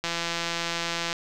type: click train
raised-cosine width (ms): 0.2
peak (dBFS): -11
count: 185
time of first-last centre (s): 0.04-1.129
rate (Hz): 169
effects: none